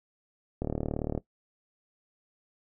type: click train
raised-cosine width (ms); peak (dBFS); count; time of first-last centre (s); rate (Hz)
2; -17; 22; 0.62-1.177; 37.7
effects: noise-tail reverb RT60 0.1 s tail -18 dB re dry